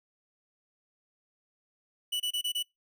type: tone bursts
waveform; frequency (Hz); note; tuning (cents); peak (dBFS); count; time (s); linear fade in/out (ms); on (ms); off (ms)
45% pulse; 2960; F#7; 0; -28; 5; 2.12-2.629; 10; 81; 26
effects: noise-tail reverb RT60 0.2 s tail -26 dB re dry